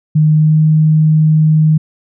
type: tone with pitch glide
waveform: sine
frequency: 154 to 155.7 Hz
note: D#3 to D#3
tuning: -17 to +2 cents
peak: -6 dBFS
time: 0.15-1.78 s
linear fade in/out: 10 ms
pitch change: +19 cents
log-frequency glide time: 0.33-0.59 s
effects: none